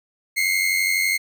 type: tone pair together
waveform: 40% pulse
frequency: 2081 / 2173 Hz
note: C7 / C#7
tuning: -10 / -35 cents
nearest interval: minor second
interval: 75 cents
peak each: -21 / -20 dBFS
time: 0.36-1.18 s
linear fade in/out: 20 ms
effects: none